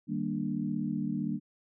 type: chord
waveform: sine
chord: Eb major seventh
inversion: none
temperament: equal with one note detuned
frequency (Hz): 155.56 / 197.25 / 233.1 / 293.7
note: Eb3 / G3 / Bb3 / D4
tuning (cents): 0 / +11 / 0 / 0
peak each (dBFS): -37 / -34 / -34 / -36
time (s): 0.07-1.4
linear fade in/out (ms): 50
effects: none